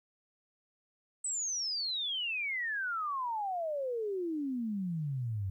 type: exponential sweep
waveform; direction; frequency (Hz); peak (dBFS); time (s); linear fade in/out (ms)
sine; down; 8200 to 92.5; -32; 1.24-5.5; 5
effects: 12-bit